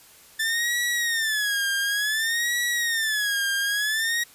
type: tone with vibrato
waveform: sawtooth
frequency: 1760 Hz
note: A6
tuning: in tune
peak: -19 dBFS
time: 0.39-4.24 s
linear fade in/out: 10 ms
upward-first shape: sine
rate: 0.56 Hz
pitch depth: 160 cents each way
effects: white hiss -51 dBFS RMS until 4.34 s + resampled to 32000 Hz